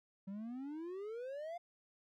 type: exponential sweep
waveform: triangle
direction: up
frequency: 189.5 to 710 Hz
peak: -40 dBFS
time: 0.27-1.58 s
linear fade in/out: 10 ms
effects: none